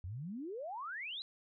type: exponential sweep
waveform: sine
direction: up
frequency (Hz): 82.41 to 4114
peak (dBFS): -40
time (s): 0.04-1.22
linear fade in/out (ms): 0
effects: none